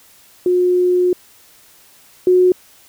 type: tone pair in turn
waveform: sine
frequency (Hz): 360 / 364.6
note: F#4 / F#4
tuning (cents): -47 / -25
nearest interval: unison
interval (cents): 22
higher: second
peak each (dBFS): -11 / -8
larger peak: second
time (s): 0.46-1.13 / 2.27-2.52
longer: first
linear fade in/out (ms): 2
effects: white hiss -48 dBFS RMS until 2.88 s